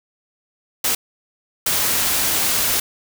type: noise bursts at uneven times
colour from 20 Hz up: white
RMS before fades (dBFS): -19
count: 2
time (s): 0.84-0.95 / 1.66-2.8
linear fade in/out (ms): 5
effects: none